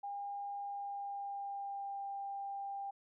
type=tone with pitch glide; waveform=sine; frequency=806 to 794.9 Hz; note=G5 to G5; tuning=+48 to +24 cents; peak=-39 dBFS; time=0.03-2.91 s; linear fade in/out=10 ms; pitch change=-24 cents; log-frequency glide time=0.57-2.04 s; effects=none